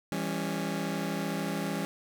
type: chord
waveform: sawtooth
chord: C# diminished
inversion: first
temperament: just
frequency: 166.31 / 199.57 / 277.2 Hz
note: E3 / G3 / C#4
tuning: +16 / +31 / 0 cents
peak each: -31 / -30 / -32 dBFS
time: 0.12-1.85 s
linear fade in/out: 0 ms
effects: none